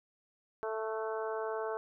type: harmonic tone with a mistuned harmonic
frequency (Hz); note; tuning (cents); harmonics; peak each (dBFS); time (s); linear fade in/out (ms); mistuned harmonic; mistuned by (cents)
220.3; A3; +2; 2 / 3 / 4 / 5 / 6 / 7; -36 / -40 / -42 / -44 / -46 / -47; 0.63-1.77; 0; 7; -19
effects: none